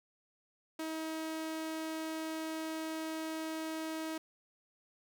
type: tone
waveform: sawtooth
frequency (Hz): 318.5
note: D#4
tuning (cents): +41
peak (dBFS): -33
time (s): 0.79-4.18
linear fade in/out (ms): 5
effects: none